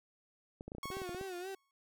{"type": "clicks", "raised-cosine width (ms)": 2, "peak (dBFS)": -31, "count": 12, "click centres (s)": [0.609, 0.68, 0.719, 0.75, 0.783, 0.856, 0.903, 0.969, 1.018, 1.093, 1.147, 1.212]}
{"type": "tone with exponential decay", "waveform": "sawtooth", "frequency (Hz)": 1102, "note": "C#6", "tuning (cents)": -11, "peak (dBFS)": -36, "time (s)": [0.83, 1.71], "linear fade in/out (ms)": 1, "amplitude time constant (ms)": 190}
{"type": "tone with vibrato", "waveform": "35% pulse", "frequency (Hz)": 369.3, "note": "F#4", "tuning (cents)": -3, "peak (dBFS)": -39, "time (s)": [0.91, 1.55], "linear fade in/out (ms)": 5, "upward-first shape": "sine", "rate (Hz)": 3.8, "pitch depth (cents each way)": 92}
{"effects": []}